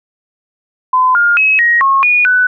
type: tone with pitch steps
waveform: sine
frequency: 1019 / 1414 / 2563 / 1886 / 1087 / 2452 / 1494 Hz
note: C6 / F6 / E7 / A#6 / C#6 / D#7 / F#6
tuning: -46 / +21 / -49 / +20 / -34 / -26 / +16 cents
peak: -7 dBFS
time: 0.93-2.47 s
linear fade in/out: 5 ms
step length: 220 ms
effects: none

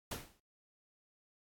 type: noise with exponential decay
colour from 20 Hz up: pink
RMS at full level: -37 dBFS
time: 0.11-0.4 s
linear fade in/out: 5 ms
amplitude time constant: 61 ms
effects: AAC 64 kbps

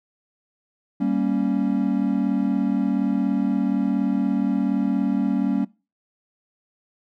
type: chord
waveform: triangle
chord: G diminished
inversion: none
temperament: equal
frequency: 196 / 233.1 / 277.2 Hz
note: G3 / Bb3 / Db4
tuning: 0 / 0 / 0 cents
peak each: -22 / -22 / -21 dBFS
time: 1-5.65 s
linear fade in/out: 10 ms
effects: noise-tail reverb RT60 0.3 s tail -22 dB re dry

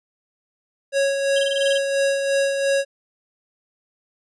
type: tone with tremolo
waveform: square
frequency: 552 Hz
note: C#5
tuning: 7 cents flat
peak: -17 dBFS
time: 0.92-2.85 s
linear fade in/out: 50 ms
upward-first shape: sine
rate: 2.9 Hz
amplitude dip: 45%
type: tone bursts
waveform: triangle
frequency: 3136 Hz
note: G7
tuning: in tune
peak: -21 dBFS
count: 9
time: 1.36-1.779 s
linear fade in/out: 5 ms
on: 27 ms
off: 22 ms
effects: resampled to 24000 Hz

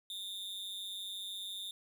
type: tone with amplitude modulation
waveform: 45% pulse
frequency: 3614 Hz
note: A7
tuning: 46 cents sharp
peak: -37 dBFS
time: 0.1-1.71 s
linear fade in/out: 2 ms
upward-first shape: sine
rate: 194 Hz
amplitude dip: 80%
effects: none

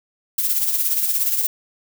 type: noise with tremolo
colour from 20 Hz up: violet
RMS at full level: -18 dBFS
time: 0.38-1.47 s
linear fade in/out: 5 ms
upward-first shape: sine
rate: 17 Hz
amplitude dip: 50%
effects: none

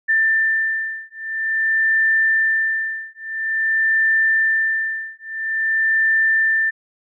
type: beating tone pair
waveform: sine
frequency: 1782 / 1782.49 Hz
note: A6 / A6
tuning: +22 / +22 cents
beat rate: 0.49 Hz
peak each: -19 dBFS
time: 0.08-6.71 s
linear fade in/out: 20 ms
effects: none

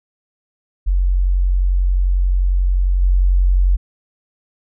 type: tone with level steps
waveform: sine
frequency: 45.63 Hz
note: F#1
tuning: 23 cents flat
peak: -12 / -10 dBFS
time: 0.86-3.77 s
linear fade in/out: 20 ms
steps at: 3.01 s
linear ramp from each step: 20 ms
effects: none

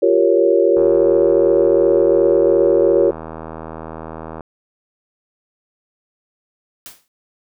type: chord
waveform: sine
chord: G half-diminished seventh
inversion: third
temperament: equal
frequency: 349.2 / 392 / 466.2 / 554.4 Hz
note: F4 / G4 / Bb4 / Db5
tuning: 0 / 0 / 0 / 0 cents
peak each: -16 dBFS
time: 0.02-3.11 s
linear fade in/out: 10 ms
type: click train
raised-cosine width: 1 ms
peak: -16 dBFS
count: 292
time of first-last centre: 0.77-4.408 s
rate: 80 Hz
type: noise with exponential decay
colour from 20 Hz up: white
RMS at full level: -32 dBFS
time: 6.86-7.08 s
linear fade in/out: 0 ms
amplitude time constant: 47 ms
effects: none

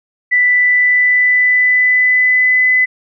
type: tone with pitch glide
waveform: sine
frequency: 1980 to 2011 Hz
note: B6 to B6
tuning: +4 to +31 cents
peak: -8 dBFS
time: 0.31-2.86 s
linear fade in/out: 20 ms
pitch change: +27 cents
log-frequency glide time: 0.42-2.71 s
effects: none

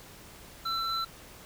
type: tone pair together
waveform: triangle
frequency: 1342 / 4021 Hz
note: E6 / B7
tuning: +31 / +30 cents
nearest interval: octave + perfect fifth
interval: 1899 cents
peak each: -29 / -32 dBFS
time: 0.65-1.05 s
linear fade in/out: 10 ms
effects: pink hiss -50 dBFS RMS until 1.45 s

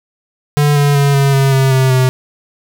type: tone with pitch steps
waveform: square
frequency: 146.4 / 143.8 / 141.25 / 138.74 / 136.28 / 133.86 / 131.49 / 129.15 Hz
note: D3 / D3 / C#3 / C#3 / C#3 / C3 / C3 / C3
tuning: -5 / -36 / +33 / +2 / -29 / +40 / +9 / -22 cents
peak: -9 dBFS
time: 0.57-2.09 s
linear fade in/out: 0 ms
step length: 190 ms
effects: none

